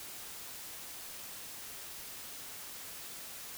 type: silence
effects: white hiss -46 dBFS RMS until 3.57 s